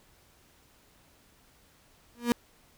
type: tone with exponential growth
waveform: 35% pulse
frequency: 238.6 Hz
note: A#3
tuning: 41 cents sharp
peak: -17 dBFS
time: 2.15-2.32 s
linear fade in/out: 0 ms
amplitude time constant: 35 ms
effects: pink hiss -62 dBFS RMS until 2.77 s